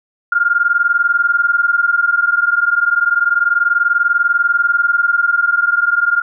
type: tone pair together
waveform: sine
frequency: 1396.9 / 1417.2 Hz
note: F6 / F6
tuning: 0 / +25 cents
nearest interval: unison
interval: 25 cents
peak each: -14 dBFS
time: 0.32-6.22 s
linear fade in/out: 5 ms
effects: none